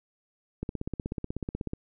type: click train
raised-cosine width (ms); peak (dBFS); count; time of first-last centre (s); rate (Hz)
3; -19; 19; 0.63-1.734; 16.3
effects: none